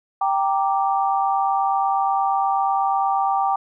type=chord; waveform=sine; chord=G minor; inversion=none; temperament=equal; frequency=784 / 932.3 / 1174.7 Hz; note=G5 / Bb5 / D6; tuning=0 / 0 / 0 cents; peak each=-19 / -25 / -24 dBFS; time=0.21-3.56 s; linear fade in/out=5 ms; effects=none